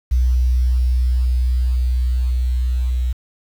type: tone with level ramp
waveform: sine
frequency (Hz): 62.1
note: B1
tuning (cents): +10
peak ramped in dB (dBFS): -12 to -16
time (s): 0.11-3.13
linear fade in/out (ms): 10
effects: 7-bit